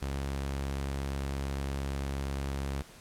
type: tone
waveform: sawtooth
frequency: 68.7 Hz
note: C#2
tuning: 15 cents flat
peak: -28 dBFS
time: 0.02-2.82 s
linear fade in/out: 0 ms
effects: pink hiss -53 dBFS RMS until 3 s + low-pass 12000 Hz 12 dB/octave